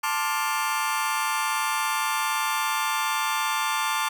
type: chord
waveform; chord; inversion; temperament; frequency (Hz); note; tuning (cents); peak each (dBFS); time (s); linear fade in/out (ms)
sawtooth; D minor seventh; second; just; 881 / 1057.2 / 1174.7 / 1409.6; A5 / C6 / D6 / F6; +2 / +18 / 0 / +16; -24 / -26 / -25 / -28; 0.03-4.09; 10
effects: none